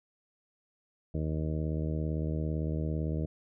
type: harmonic tone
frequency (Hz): 77.78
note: D#2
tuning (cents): 0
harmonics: 1 / 2 / 3 / 4 / 5 / 6 / 7 / 8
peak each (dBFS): -33 / -33 / -41 / -39 / -45 / -43 / -47 / -46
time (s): 1.14-3.26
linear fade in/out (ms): 5
effects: none